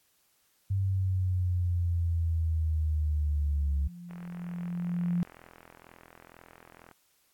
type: exponential sweep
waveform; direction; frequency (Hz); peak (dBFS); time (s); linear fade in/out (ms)
sine; down; 98 to 69.6; -25; 0.7-3.88; 10
type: tone with exponential growth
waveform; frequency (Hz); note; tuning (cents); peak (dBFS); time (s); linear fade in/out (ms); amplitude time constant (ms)
sine; 174.5; F3; -1; -24; 2.47-5.23; 0; 600
type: click train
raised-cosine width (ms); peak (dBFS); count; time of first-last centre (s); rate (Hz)
0.5; -34; 119; 4.11-6.913; 42.1
effects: white hiss -69 dBFS RMS until 7.33 s + AAC 64 kbps